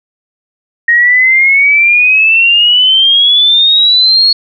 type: exponential sweep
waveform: sine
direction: up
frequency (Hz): 1864.7 to 4357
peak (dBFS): -4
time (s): 0.88-4.33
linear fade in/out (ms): 5
effects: none